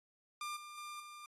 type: tone with level steps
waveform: sawtooth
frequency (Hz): 1196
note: D6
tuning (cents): +31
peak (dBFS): -36 / -45 / -41 / -46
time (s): 0.41-1.26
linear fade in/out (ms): 2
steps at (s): 0.56 / 0.77 / 0.99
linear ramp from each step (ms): 10
effects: AAC 32 kbps